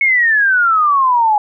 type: exponential sweep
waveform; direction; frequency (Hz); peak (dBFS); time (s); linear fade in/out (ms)
sine; down; 2211 to 824; -9; 0.01-1.38; 2
effects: none